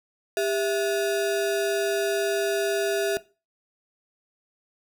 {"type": "ring-modulated tone", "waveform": "square", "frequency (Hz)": 530, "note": "C5", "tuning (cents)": 22, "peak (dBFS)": -20, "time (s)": [0.37, 3.17], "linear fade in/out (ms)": 0, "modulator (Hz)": 131, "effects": ["noise-tail reverb RT60 0.3 s tail -18 dB re dry"]}